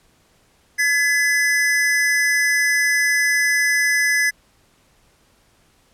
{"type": "tone pair together", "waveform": "square", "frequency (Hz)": [1700, 2012], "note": ["G#6", "B6"], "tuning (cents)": [40, 32], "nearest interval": "minor third", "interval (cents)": 292, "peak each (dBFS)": -19, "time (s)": [0.78, 4.31], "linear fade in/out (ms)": 20, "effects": ["pink hiss -58 dBFS RMS until 5.93 s", "low-pass 12000 Hz 12 dB/octave"]}